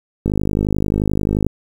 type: click train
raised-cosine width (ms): 3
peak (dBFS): -5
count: 63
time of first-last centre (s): 0.26-1.466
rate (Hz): 51.4
effects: 7-bit